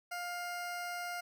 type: tone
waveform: 20% pulse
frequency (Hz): 705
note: F5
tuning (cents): +16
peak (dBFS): -33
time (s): 0.11-1.21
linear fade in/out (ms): 10
effects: none